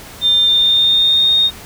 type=tone with pitch glide; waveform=sine; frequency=3600 to 3695 Hz; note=A7 to A#7; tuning=+39 to -16 cents; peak=-9 dBFS; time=0.21-1.51 s; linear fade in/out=50 ms; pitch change=+45 cents; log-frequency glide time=0.44-1.34 s; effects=pink hiss -35 dBFS RMS until 1.65 s